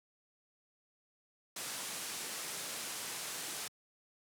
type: low-pass noise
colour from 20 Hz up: white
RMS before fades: -42 dBFS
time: 1.56-3.68 s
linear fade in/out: 5 ms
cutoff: 11000 Hz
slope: 24 dB/octave
effects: high-pass 150 Hz 12 dB/octave